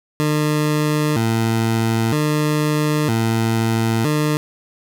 20% pulse tone with vibrato, 130.81 Hz, C3, in tune, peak -11 dBFS, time 0.2-4.37 s, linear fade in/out 0 ms, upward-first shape square, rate 0.52 Hz, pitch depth 250 cents each way, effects none

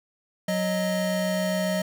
square tone pair together, 184.92 / 622 Hz, F#3 / D#5, -1 / -1 cents, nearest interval octave + major sixth, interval 2100 cents, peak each -27 dBFS, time 0.48-1.82 s, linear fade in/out 5 ms, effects none

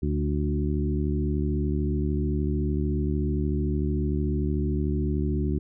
harmonic tone with a mistuned harmonic, 73.42 Hz, D2, in tune, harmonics 1 / 2 / 3 / 4 / 5, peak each -26 / -29 / -31 / -32 / -33 dBFS, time 0.02-5.59 s, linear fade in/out 10 ms, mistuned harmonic 4, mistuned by +17 cents, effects none

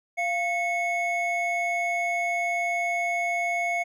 triangle tone pair together, 693 / 2200 Hz, F5 / C#7, -14 / -14 cents, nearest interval octave + minor sixth, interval 2000 cents, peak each -25 dBFS, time 0.17-3.84 s, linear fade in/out 20 ms, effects none

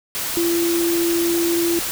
sine tone in noise, 339.8 Hz, F4, 47 cents flat, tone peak -17 dBFS, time 0.37-1.79 s, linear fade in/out 0 ms, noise white, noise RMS -25 dBFS, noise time 0.15-1.91 s, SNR +5 dB, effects none

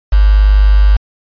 sine tone with quantisation, 50.7 Hz, G#1, 41 cents flat, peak -4 dBFS, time 0.12-0.97 s, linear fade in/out 10 ms, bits 4, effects resampled to 11025 Hz

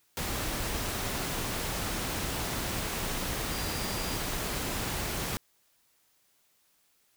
sine tone in noise, 4784 Hz, D8, 31 cents sharp, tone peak -42 dBFS, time 3.52-4.16 s, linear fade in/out 0 ms, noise pink, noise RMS -33 dBFS, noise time 0.17-5.37 s, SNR -12 dB, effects white hiss -69 dBFS RMS until 7.16 s

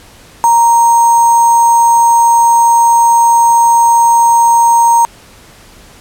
sine tone with sample-and-hold, 932.3 Hz, A#5, in tune, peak -4 dBFS, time 0.44-5.05 s, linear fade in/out 0 ms, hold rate 7350 Hz, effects pink hiss -39 dBFS RMS until 6 s + low-pass 12000 Hz 12 dB/octave

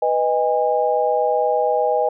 sine chord, G# minor, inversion first, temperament equal with one note detuned, 493.9 / 622.3 / 815.4 Hz, B4 / D#5 / G#5, 0 / 0 / -32 cents, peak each -20 dBFS, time 0.02-2.09 s, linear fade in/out 5 ms, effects none

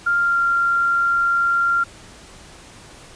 sine tone with pitch glide, 1396.9 to 1384.8 Hz, F6 to F6, 0 to -15 cents, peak -15 dBFS, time 0.06-1.84 s, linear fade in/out 10 ms, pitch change -15 cents, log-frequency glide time 0.18-0.39 s, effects pink hiss -43 dBFS RMS until 3.15 s + resampled to 22050 Hz

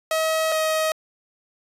sawtooth tone pair in turn, 638 / 631.4 Hz, D#5 / D#5, +43 / +25 cents, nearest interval unison, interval 18 cents, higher first, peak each -16 dBFS, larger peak neither, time 0.11-0.52 / 0.52-0.92 s, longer first, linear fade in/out 2 ms, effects resampled to 32000 Hz

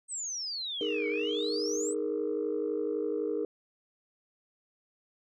sine exponential two-way sweep, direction down then up, 8430 to 2197 to 8430 Hz, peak -33 dBFS, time 0.08-1.95 s, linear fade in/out 50 ms, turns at 1.08 s
sine chord, D# suspended fourth, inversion none, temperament just, 311.1 / 414.8 / 466.7 Hz, D#4 / G#4 / A#4, 0 / -2 / +2 cents, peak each -34 / -32 / -32 dBFS, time 0.81-3.45 s, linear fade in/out 2 ms
effects tanh soft clip ceiling -22 dBFS

